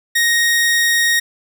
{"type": "tone", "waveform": "sawtooth", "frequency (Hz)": 1869, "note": "A#6", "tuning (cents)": 4, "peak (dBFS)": -9, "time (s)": [0.15, 1.2], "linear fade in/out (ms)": 10, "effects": []}